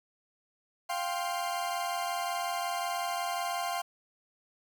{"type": "chord", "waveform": "40% pulse", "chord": "F suspended second", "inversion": "none", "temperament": "equal with one note detuned", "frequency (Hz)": [698.5, 784, 1053.2], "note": ["F5", "G5", "C6"], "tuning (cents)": [0, 0, 11], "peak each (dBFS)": [-33, -36, -36], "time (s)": [0.89, 3.82], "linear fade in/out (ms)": 10, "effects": ["10-bit"]}